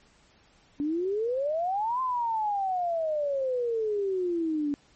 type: exponential two-way sweep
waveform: sine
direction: up then down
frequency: 283.2 to 1046.5 to 283.2 Hz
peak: -25 dBFS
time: 0.8-4.74 s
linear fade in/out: 0 ms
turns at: 2.01 s
effects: pink hiss -61 dBFS RMS until 4.95 s + MP3 32 kbps